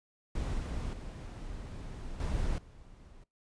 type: noise with level steps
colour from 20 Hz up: brown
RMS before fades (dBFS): -34 / -36 / -42 / -33 / -53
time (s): 0.35-3.24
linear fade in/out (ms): 5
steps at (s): 0.58 / 0.93 / 2.2 / 2.58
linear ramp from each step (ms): 2
effects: noise-tail reverb RT60 0.2 s tail -22 dB re dry + resampled to 22050 Hz